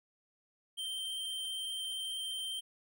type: tone with vibrato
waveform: square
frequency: 3136 Hz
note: G7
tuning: in tune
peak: -37 dBFS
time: 0.77-2.61 s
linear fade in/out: 20 ms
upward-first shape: sine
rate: 15 Hz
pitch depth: 11 cents each way
effects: none